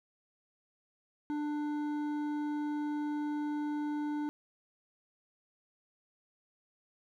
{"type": "tone with hard clipping", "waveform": "sine", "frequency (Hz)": 296.7, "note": "D4", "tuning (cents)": 18, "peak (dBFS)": -34, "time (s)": [1.3, 4.29], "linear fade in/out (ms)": 0, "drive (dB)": 9, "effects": []}